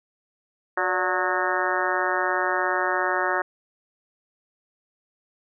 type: harmonic tone with a mistuned harmonic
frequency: 182.8 Hz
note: F#3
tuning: 21 cents flat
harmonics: 2 / 3 / 4 / 5 / 6 / 7 / 8 / 9 / 10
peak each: -30 / -30 / -30 / -30 / -30 / -30 / -30 / -30 / -30 dBFS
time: 0.77-3.42 s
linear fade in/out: 5 ms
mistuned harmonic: 3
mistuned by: +75 cents
effects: none